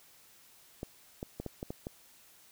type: clicks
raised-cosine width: 2 ms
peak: -24 dBFS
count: 7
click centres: 0.831 / 1.229 / 1.4 / 1.463 / 1.629 / 1.705 / 1.869 s
effects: white hiss -60 dBFS RMS until 2.51 s